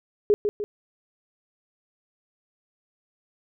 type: tone with echo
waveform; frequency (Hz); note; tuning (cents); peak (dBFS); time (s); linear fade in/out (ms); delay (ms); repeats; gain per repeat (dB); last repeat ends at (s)
sine; 414.7; G#4; -3; -14; 0.3-0.34; 0; 150; 2; -6; 0.64
effects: none